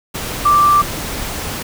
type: tone in noise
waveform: sine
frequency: 1174.7 Hz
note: D6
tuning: in tune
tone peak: -8 dBFS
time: 0.45-0.82 s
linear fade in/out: 10 ms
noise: pink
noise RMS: -24 dBFS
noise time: 0.14-1.63 s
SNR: +13 dB
effects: none